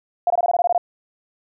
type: tone bursts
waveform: sine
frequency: 702 Hz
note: F5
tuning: 9 cents sharp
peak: -14 dBFS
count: 10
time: 0.27-0.779 s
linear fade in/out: 2 ms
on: 32 ms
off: 21 ms
effects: none